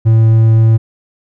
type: tone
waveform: triangle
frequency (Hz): 112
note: A2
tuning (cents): +31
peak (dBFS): -3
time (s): 0.05-0.78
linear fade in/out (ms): 20
effects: none